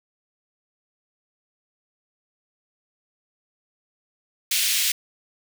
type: high-pass noise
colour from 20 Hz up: pink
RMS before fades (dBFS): -22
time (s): 4.51-4.92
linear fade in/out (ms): 5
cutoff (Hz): 2400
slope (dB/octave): 24
effects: none